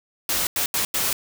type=noise bursts at uneven times; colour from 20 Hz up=white; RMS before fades=-23 dBFS; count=4; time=0.29-0.47 / 0.56-0.66 / 0.74-0.85 / 0.94-1.13 s; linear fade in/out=2 ms; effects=none